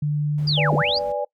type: tone with pitch glide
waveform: sine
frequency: 148.2 to 149.14 Hz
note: D3 to D3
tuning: +16 to +27 cents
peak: -19 dBFS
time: 0.02-0.82 s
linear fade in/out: 5 ms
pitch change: +11 cents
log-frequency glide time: 0.25-0.61 s
type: noise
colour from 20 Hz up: brown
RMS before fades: -39 dBFS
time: 0.38-1.12 s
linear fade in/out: 2 ms
type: linear two-way sweep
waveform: sine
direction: down then up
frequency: 5010 to 146.83 to 5010 Hz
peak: -20 dBFS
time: 0.47-0.99 s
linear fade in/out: 10 ms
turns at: 0.74 s
type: chord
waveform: sine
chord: G# diminished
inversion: first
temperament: equal with one note detuned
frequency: 493.9 / 587.3 / 822.5 Hz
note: B4 / D5 / G#5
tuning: 0 / 0 / -17 cents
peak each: -28 / -24 / -28 dBFS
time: 0.57-1.25 s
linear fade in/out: 10 ms
effects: noise-tail reverb RT60 0.1 s tail -23 dB re dry + high-pass 80 Hz 12 dB/octave